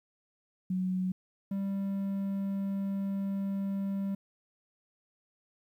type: tone pair in turn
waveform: sine / triangle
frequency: 185 / 196.43 Hz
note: F#3 / G3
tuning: 0 / +4 cents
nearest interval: minor second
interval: 104 cents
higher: second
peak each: -28 dBFS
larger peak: neither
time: 0.7-1.12 / 1.51-4.15 s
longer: second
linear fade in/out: 5 ms
effects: 11-bit